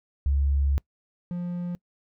sine / triangle tone pair in turn, 69.8 / 175.88 Hz, C#2 / F3, +13 / +13 cents, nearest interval octave + major third, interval 1600 cents, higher second, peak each -20 / -26 dBFS, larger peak first, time 0.26-0.78 / 1.31-1.75 s, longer first, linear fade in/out 0 ms, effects noise-tail reverb RT60 0.1 s tail -24 dB re dry

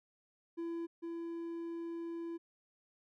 triangle tone pair in turn, 335.7 / 335.7 Hz, E4 / E4, +32 / +32 cents, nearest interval unison, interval 0 cents, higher neither, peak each -35 / -37 dBFS, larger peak first, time 0.57-0.87 / 1.02-2.38 s, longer second, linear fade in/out 20 ms, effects none

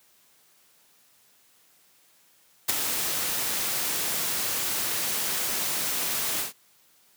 white noise with ADSR envelope, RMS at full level -21 dBFS, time 2.68-6.53 s, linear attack 16 ms, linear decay 15 ms, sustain -7 dB, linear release 130 ms, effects white hiss -61 dBFS RMS until 7.16 s + high-pass 100 Hz 12 dB/octave

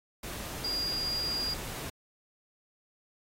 sine tone in noise, 4829 Hz, D8, 47 cents sharp, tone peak -30 dBFS, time 0.64-1.54 s, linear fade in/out 5 ms, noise pink, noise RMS -40 dBFS, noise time 0.23-1.9 s, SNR +7 dB, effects AAC 48 kbps

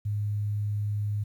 sine tone, 103.83 Hz, G#2, in tune, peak -26 dBFS, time 0.05-1.24 s, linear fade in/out 10 ms, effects 10-bit

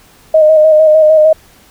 sine tone with vibrato, 622.3 Hz, D#5, in tune, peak -3 dBFS, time 0.34-1.33 s, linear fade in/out 5 ms, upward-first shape square, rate 6.6 Hz, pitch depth 26 cents each way, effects pink hiss -44 dBFS RMS until 1.7 s

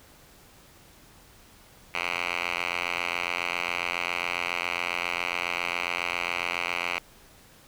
5% pulse tone with band-pass filter, 87.31 Hz, F2, in tune, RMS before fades -30 dBFS, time 1.94-6.99 s, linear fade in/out 5 ms, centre 2200 Hz, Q 2.6, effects pink hiss -54 dBFS RMS until 7.67 s

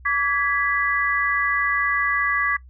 sine chord, G# diminished, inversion second, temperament equal with one note detuned, 1150.5 / 1661.2 / 1975.5 Hz, D6 / G#6 / B6, -36 / 0 / 0 cents, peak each -23 dBFS, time 0.05-2.57 s, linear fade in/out 10 ms, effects noise-tail reverb RT60 0.1 s tail -20 dB re dry + added 63 Hz sine -42 dBFS peak until 2.69 s

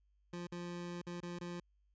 25% pulse tone with dropouts, 174.61 Hz, F3, in tune, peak -38 dBFS, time 0.33-1.6 s, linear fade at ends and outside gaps 5 ms, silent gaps 0.47-0.52 / 1.017-1.067 / 1.204-1.229 / 1.388-1.41 s, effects added 50 Hz sine -70 dBFS peak until 1.94 s + resampled to 16000 Hz

